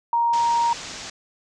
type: tone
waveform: sine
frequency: 937 Hz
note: A#5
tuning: 9 cents sharp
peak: -17 dBFS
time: 0.13-0.73 s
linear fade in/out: 2 ms
type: low-pass noise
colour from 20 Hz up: white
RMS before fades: -36 dBFS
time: 0.33-1.1 s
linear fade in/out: 5 ms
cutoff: 7200 Hz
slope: 48 dB/octave
effects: none